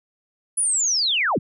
sine linear sweep, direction down, 10100 to 63 Hz, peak -18 dBFS, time 0.57-1.39 s, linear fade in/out 10 ms, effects none

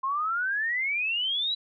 sine exponential sweep, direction up, 1046.5 to 3976 Hz, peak -25 dBFS, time 0.03-1.55 s, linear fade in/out 10 ms, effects none

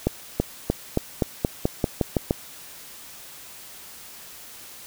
accelerating click train, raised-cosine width 2 ms, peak -6 dBFS, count 11, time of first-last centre 0.07-2.309 s, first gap 330 ms, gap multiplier 0.91, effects white hiss -43 dBFS RMS until 4.86 s

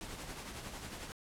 pink noise with tremolo, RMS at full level -43 dBFS, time 0.01-1.12 s, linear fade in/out 0 ms, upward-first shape triangle, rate 11 Hz, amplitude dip 50%, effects low-pass 11000 Hz 12 dB/octave

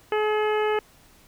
harmonic tone, 426 Hz, G#4, 44 cents sharp, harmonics 1 / 2 / 3 / 4 / 5 / 6 / 7, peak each -22 / -28 / -32 / -34 / -36 / -38 / -39 dBFS, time 0.12-0.79 s, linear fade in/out 2 ms, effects pink hiss -55 dBFS RMS until 1.27 s

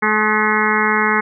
harmonic tone with a mistuned harmonic, 214.5 Hz, A3, 44 cents flat, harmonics 1 / 2 / 4 / 5 / 6 / 7 / 8 / 9 / 10, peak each -22 / -22 / -22 / -22 / -22 / -22 / -22 / -22 / -22 dBFS, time 0.02-1.21 s, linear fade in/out 10 ms, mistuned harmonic 6, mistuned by -30 cents, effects none

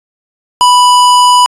square tone, 988 Hz, B5, in tune, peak -4 dBFS, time 0.61-1.46 s, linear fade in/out 0 ms, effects resampled to 24000 Hz

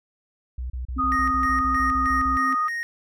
sine tone bursts, 62.3 Hz, B1, 16 cents sharp, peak -27 dBFS, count 12, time 0.58-2.372 s, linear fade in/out 5 ms, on 120 ms, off 32 ms
sine tone with pitch glide, 262.6 to 264.1 Hz, C4 to C4, +6 to +16 cents, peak -28 dBFS, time 0.96-2.55 s, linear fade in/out 10 ms, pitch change +10 cents, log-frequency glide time 2.02-2.31 s
sine tone with vibrato, 1240 Hz, D#6, 6 cents flat, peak -20 dBFS, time 0.98-2.69 s, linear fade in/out 20 ms, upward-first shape square, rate 19 Hz, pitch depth 12 cents each way
triangle tone with tremolo, 1864.7 Hz, A#6, in tune, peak -24 dBFS, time 1.12-2.83 s, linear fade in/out 0 ms, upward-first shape square, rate 3.2 Hz, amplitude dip 70%
effects none

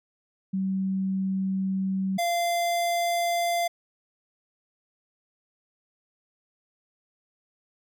sine / square tone pair in turn, 191.1 / 690.1 Hz, G3 / F5, -44 / -21 cents, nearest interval octave + minor seventh, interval 2223 cents, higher second, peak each -24 dBFS, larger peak neither, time 0.53-2.18 / 2.18-3.68 s, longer first, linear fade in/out 10 ms, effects none

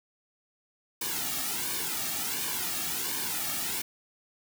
white noise with flanger, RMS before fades -32 dBFS, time 1.01-3.82 s, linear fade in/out 5 ms, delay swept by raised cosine 1.5 to 2.01 ms, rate 1.4 Hz, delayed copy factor -0.75, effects none

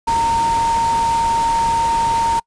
sine tone in noise, 920 Hz, A#5, 23 cents flat, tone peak -14 dBFS, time 0.07-2.4 s, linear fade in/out 10 ms, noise pink, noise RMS -27 dBFS, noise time 0.07-2.4 s, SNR +10 dB, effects noise-tail reverb RT60 0.1 s tail -26 dB re dry + resampled to 22050 Hz

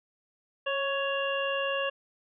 harmonic tone with a mistuned harmonic, 557 Hz, C#5, 8 cents sharp, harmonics 1 / 2 / 3 / 5 / 6, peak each -30 / -35 / -35 / -33 / -47 dBFS, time 0.66-1.9 s, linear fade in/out 10 ms, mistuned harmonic 1, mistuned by -24 cents, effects none

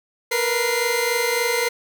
sawtooth tone cluster, 464.9 / 488.4 / 2077 Hz, A#4 / B4 / C7, -5 / -19 / -13 cents, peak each -20 dBFS, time 0.31-1.69 s, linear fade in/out 10 ms, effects none

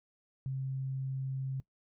sine tone, 133.3 Hz, C3, 33 cents sharp, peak -33 dBFS, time 0.46-1.6 s, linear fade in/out 0 ms, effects noise-tail reverb RT60 0.1 s tail -19 dB re dry

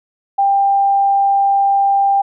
sine tone, 793 Hz, G5, 20 cents sharp, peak -10 dBFS, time 0.38-2.22 s, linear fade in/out 10 ms, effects none

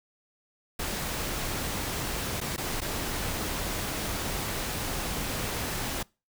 pink noise with dropouts, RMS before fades -32 dBFS, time 0.79-6.03 s, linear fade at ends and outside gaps 5 ms, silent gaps 2.404-2.412 / 2.564-2.578 / 2.806-2.815 s, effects noise-tail reverb RT60 0.3 s tail -25 dB re dry

